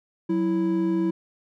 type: tone pair together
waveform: triangle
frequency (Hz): 185.52 / 329.6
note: F#3 / E4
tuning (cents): +5 / 0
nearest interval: minor seventh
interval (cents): 995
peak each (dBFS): -24 / -20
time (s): 0.29-1.11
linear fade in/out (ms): 10
effects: none